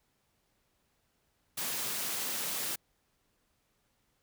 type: high-pass noise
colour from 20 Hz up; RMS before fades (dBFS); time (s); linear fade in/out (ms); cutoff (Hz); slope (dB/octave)
white; -35; 1.57-2.76; 10; 110; 96
effects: pink hiss -75 dBFS RMS until 4.22 s